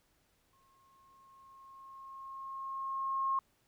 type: tone with exponential growth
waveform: sine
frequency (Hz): 1077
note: C6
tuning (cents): +50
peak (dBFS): -28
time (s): 0.53-3.39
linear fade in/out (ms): 2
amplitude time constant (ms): 620
effects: pink hiss -73 dBFS RMS until 3.67 s